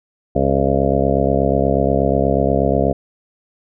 harmonic tone, 68.3 Hz, C#2, 25 cents flat, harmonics 1 / 2 / 3 / 4 / 6 / 7 / 8 / 9 / 10, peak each -22 / -22 / -22 / -22 / -22 / -22 / -22 / -22 / -22 dBFS, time 0.35-2.93 s, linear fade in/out 10 ms, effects none

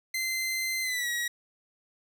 sawtooth tone with pitch glide, 2071 to 1910.1 Hz, C7 to A#6, -18 to +42 cents, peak -25 dBFS, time 0.14-1.28 s, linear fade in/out 5 ms, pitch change -140 cents, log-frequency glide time 0.82-1.09 s, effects none

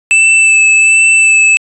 square tone with vibrato, 2637 Hz, E7, in tune, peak -5 dBFS, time 0.11-1.57 s, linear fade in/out 0 ms, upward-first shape sine, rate 1.3 Hz, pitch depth 17 cents each way, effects resampled to 22050 Hz

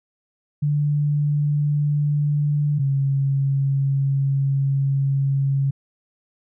sine tone pair in turn, 146.83 / 137.55 Hz, D3 / C#3, 0 / -13 cents, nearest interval minor second, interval 113 cents, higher first, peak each -17 dBFS, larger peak neither, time 0.62-2.79 / 2.79-5.71 s, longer second, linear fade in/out 10 ms, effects none

